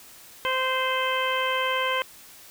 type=harmonic tone; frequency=519 Hz; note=C5; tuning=14 cents flat; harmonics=1 / 2 / 3 / 4 / 5 / 6; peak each=-29 / -27 / -31 / -31 / -33 / -31 dBFS; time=0.45-2.02 s; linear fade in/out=0 ms; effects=white hiss -48 dBFS RMS until 2.5 s

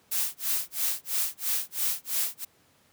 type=noise with tremolo; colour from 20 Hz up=blue; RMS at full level=-26 dBFS; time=0.11-2.45 s; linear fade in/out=10 ms; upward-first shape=sine; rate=3 Hz; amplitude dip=100%; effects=pink hiss -63 dBFS RMS until 2.92 s + high-pass 100 Hz 12 dB/octave

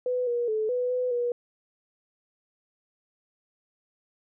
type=tone with pitch steps; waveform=sine; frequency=499.1 / 478.8 / 434 / 495.7 / 501 / 482.8 Hz; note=B4 / A#4 / A4 / B4 / B4 / B4; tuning=+18 / +46 / -24 / +6 / +25 / -39 cents; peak=-24 dBFS; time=0.06-1.32 s; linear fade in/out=2 ms; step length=210 ms; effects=none

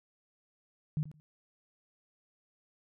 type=tone with echo; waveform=sine; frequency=152.3 Hz; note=D#3; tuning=37 cents flat; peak=-28 dBFS; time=0.97-1.03 s; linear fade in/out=0 ms; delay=85 ms; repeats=2; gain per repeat=-15 dB; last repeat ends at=1.2 s; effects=none

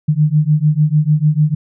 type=beating tone pair; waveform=sine; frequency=148.5 / 155.2 Hz; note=D3 / D#3; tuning=+20 / -4 cents; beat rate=6.7 Hz; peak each=-13 dBFS; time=0.08-1.55 s; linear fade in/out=10 ms; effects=none

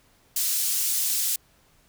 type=high-pass noise; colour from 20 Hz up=pink; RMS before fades=-25 dBFS; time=0.36-1.36 s; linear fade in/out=5 ms; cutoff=6600 Hz; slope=12 dB/octave; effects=pink hiss -61 dBFS RMS until 1.88 s

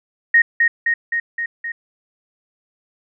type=tone with echo; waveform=sine; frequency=1864.7 Hz; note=A#6; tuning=in tune; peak=-8 dBFS; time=0.34-0.42 s; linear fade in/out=5 ms; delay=260 ms; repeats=5; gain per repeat=-3 dB; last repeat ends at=1.72 s; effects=none

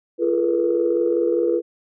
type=tone cluster; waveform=sine; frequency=343.3 / 419.2 / 438.3 / 483.8 Hz; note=F4 / G#4 / A4 / B4; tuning=-30 / +16 / -7 / -36 cents; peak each=-20 / -25 / -27 / -20 dBFS; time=0.18-1.62 s; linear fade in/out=50 ms; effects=tanh soft clip ceiling -7 dBFS

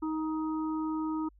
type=harmonic tone; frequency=313.8 Hz; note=D#4; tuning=15 cents sharp; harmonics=1 / 3 / 4; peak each=-30 / -40 / -42 dBFS; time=0.02-1.29 s; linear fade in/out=10 ms; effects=added 50 Hz sine -57 dBFS peak until 1.39 s

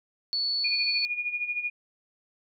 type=tone; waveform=sine; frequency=4437 Hz; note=C#8; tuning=1 cent sharp; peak=-25 dBFS; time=0.33-1.05 s; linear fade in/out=0 ms
type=tone with tremolo; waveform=sine; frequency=2441 Hz; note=D#7; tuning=34 cents flat; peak=-25 dBFS; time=0.64-1.7 s; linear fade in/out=5 ms; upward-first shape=sine; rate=13 Hz; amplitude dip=70%
effects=none

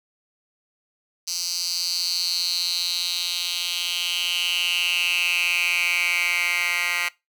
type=tone with high-pass filter sweep; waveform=10% pulse; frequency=175.1 Hz; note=F3; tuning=5 cents sharp; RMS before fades=-24 dBFS; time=1.27-7.09 s; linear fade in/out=10 ms; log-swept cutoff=5200 to 1900 Hz; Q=5.9; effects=noise-tail reverb RT60 0.2 s tail -20 dB re dry

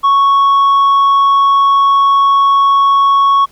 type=tone with tanh clipping; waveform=sine; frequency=1108.7 Hz; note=C#6; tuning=in tune; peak=-7 dBFS; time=0.03-3.46 s; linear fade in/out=20 ms; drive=3 dB; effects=pink hiss -48 dBFS RMS until 3.51 s

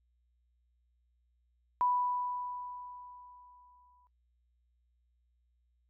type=tone with exponential decay; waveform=sine; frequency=987.8 Hz; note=B5; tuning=in tune; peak=-25 dBFS; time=1.81-4.07 s; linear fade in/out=0 ms; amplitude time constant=490 ms; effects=noise-tail reverb RT60 0.1 s tail -24 dB re dry + added 60 Hz sine -70 dBFS peak until 5.89 s

